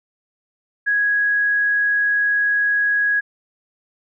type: tone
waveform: sine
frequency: 1661.2 Hz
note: G#6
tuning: in tune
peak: -15 dBFS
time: 0.86-3.21 s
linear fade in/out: 20 ms
effects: none